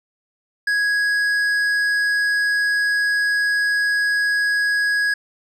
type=tone with tanh clipping; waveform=sine; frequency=1661.2 Hz; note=G#6; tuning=in tune; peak=-18 dBFS; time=0.67-5.14 s; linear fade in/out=5 ms; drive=9 dB; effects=none